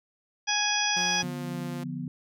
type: harmonic tone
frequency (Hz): 832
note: G#5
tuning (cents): +3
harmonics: 1 / 2 / 3 / 4 / 6 / 7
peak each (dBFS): -31 / -31 / -31 / -31 / -31 / -31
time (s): 0.47-1.23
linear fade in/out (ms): 20
type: tone with pitch glide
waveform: sawtooth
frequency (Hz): 178.4 to 174.73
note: F3 to F3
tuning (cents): +37 to +1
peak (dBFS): -31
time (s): 0.96-1.84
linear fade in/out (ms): 10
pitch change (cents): -36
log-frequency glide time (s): 1.21-1.63
type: chord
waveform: sine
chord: B diminished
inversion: first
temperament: equal with one note detuned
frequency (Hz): 146.83 / 175.22 / 246.9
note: D3 / F3 / B3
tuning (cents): 0 / +6 / 0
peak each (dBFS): -36 / -36 / -35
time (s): 1.23-2.08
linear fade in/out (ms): 2
effects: none